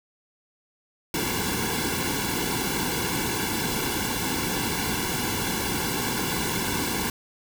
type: noise with comb filter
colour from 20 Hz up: pink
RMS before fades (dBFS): -27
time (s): 1.14-7.1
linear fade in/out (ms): 2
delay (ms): 1.6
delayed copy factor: -1
effects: none